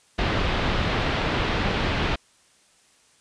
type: low-pass noise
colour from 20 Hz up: pink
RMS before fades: -24 dBFS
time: 0.18-2.16 s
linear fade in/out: 10 ms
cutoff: 3800 Hz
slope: 24 dB/octave
effects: white hiss -59 dBFS RMS until 3.2 s + resampled to 22050 Hz